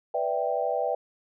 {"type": "chord", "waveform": "sine", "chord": "E minor seventh", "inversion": "second", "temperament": "equal", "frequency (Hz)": [493.9, 587.3, 659.3, 784], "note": ["B4", "D5", "E5", "G5"], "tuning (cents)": [0, 0, 0, 0], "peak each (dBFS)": -30, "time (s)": [0.14, 0.95], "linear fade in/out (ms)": 5, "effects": []}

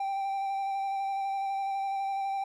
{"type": "tone with vibrato", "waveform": "triangle", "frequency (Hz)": 784, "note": "G5", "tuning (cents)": 0, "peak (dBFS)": -27, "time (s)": [0, 2.44], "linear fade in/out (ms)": 5, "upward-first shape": "square", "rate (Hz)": 12, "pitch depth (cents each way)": 13, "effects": []}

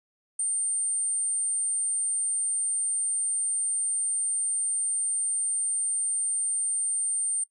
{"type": "tone", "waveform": "sine", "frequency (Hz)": 8900, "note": "C#9", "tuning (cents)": 6, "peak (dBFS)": -23, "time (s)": [0.39, 7.44], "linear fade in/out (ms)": 5, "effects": ["noise-tail reverb RT60 0.1 s tail -21 dB re dry", "tanh soft clip ceiling -19 dBFS"]}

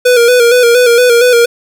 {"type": "tone with vibrato", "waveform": "square", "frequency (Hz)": 483.4, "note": "B4", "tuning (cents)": -37, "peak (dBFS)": -5, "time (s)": [0.05, 1.46], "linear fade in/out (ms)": 10, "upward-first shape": "square", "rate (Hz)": 4.3, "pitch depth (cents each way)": 47, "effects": []}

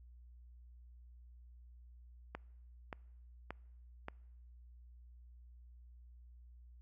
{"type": "click train", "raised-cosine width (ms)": 0.5, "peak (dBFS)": -27, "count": 4, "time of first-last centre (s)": [2.35, 4.084], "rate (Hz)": 1.73, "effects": ["noise-tail reverb RT60 1.0 s tail -26 dB re dry", "added 60 Hz sine -55 dBFS peak until 6.81 s"]}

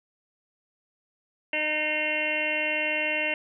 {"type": "harmonic tone with a mistuned harmonic", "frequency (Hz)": 305.2, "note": "D#4", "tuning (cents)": -33, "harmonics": [1, 2, 3, 5, 6, 7, 8, 9, 10], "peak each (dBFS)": [-38, -32, -40, -40, -35, -30, -40, -28, -39], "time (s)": [1.53, 3.34], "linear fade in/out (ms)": 2, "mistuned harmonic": 3, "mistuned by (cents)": 24, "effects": []}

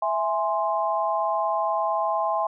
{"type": "chord", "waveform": "sine", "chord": "E augmented", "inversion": "none", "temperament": "equal", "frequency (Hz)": [659.3, 830.6, 1046.5], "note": ["E5", "G#5", "B#5"], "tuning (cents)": [0, 0, 0], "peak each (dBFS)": -26, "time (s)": [0.02, 2.47], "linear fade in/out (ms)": 5, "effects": []}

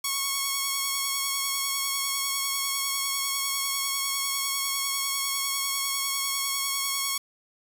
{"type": "tone with vibrato", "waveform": "5% pulse", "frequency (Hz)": 1102, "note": "C#6", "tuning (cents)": -11, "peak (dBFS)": -14, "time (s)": [0.04, 7.18], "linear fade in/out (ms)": 5, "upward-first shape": "triangle", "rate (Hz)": 10, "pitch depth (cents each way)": 25, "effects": ["8-bit"]}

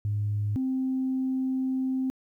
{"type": "tone pair in turn", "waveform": "sine", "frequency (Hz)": [103.83, 261.3], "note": ["G#2", "C4"], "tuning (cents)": [0, -2], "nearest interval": "octave + major third", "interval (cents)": 1598, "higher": "second", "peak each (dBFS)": -24, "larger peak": "neither", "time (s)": [[0.05, 0.56], [0.56, 2.1]], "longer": "second", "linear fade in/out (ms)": 0, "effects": ["tanh soft clip ceiling -20 dBFS", "11-bit"]}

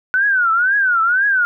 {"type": "tone with vibrato", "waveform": "sine", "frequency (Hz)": 1480, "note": "F#6", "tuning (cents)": 0, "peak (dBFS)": -12, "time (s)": [0.14, 1.45], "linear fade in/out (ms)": 0, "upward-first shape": "triangle", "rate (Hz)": 2, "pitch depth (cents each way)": 220, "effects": []}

